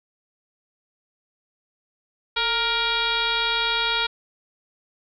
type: tone with frequency modulation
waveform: sine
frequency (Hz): 2360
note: D7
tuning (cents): +8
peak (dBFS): -20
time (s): 2.36-4.07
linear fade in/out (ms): 10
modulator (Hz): 478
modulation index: 3.4
effects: none